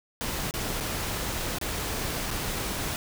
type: noise with dropouts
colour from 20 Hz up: pink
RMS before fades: -31 dBFS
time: 0.21-2.96 s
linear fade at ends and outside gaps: 0 ms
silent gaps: 0.51-0.539 / 0.802-0.807 / 1.585-1.613 / 2.306-2.312 s
effects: none